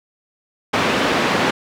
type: band-pass noise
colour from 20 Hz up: pink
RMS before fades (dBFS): -18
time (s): 0.73-1.51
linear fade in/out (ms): 10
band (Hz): 220 to 3100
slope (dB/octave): 12
effects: none